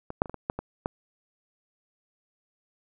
clicks, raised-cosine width 1 ms, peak -21 / -7 / -25 / -24 / -22 / -12 / -18 / -13 dBFS, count 8, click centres 0.104 / 0.219 / 0.258 / 0.296 / 0.343 / 0.499 / 0.59 / 0.859 s, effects none

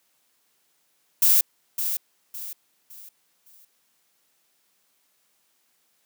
violet noise with echo, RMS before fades -17 dBFS, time 1.22-1.41 s, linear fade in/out 5 ms, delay 560 ms, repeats 4, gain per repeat -9 dB, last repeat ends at 3.65 s, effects white hiss -68 dBFS RMS until 6.05 s + high-pass 150 Hz 12 dB/octave

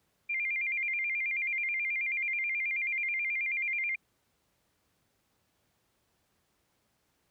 sine tone with vibrato, 2240 Hz, C#7, 18 cents sharp, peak -29 dBFS, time 0.29-3.96 s, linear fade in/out 10 ms, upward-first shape square, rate 9.3 Hz, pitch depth 110 cents each way, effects pink hiss -74 dBFS RMS until 7.3 s + high-pass 60 Hz 12 dB/octave

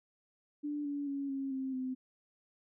sine tone with pitch steps, 293.7 / 286.2 / 278.8 / 271.7 / 264.7 / 257.9 Hz, D4 / D4 / C#4 / C#4 / C4 / C4, 0 / -45 / +10 / -35 / +20 / -25 cents, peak -34 dBFS, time 0.63-1.95 s, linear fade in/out 20 ms, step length 220 ms, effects none

